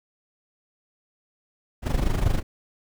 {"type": "noise with amplitude modulation", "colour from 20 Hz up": "brown", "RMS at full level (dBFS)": -19, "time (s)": [1.82, 2.43], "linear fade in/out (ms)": 50, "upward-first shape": "sine", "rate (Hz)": 25.1, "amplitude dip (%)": 75, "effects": []}